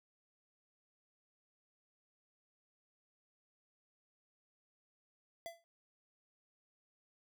square tone with exponential decay, 674 Hz, E5, 38 cents sharp, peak -40 dBFS, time 5.46-5.64 s, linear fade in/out 0 ms, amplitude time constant 38 ms, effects none

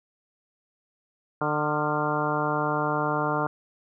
harmonic tone with a mistuned harmonic, 150 Hz, D3, 37 cents sharp, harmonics 1 / 2 / 3 / 4 / 5 / 6 / 7 / 8 / 9, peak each -32 / -32 / -32 / -32 / -32 / -32 / -32 / -32 / -32 dBFS, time 1.41-3.47 s, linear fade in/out 2 ms, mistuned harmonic 9, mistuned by +48 cents, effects none

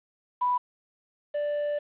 sine / triangle tone pair in turn, 987.8 / 587.3 Hz, B5 / D5, 0 / 0 cents, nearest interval major sixth, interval 900 cents, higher first, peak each -22 / -24 dBFS, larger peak first, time 0.41-0.58 / 1.34-1.79 s, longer second, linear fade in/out 10 ms, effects resampled to 8000 Hz + 9-bit

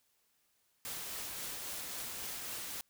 white noise with tremolo, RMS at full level -41 dBFS, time 0.85-2.81 s, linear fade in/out 0 ms, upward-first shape triangle, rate 3.7 Hz, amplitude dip 25%, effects white hiss -75 dBFS RMS until 2.89 s

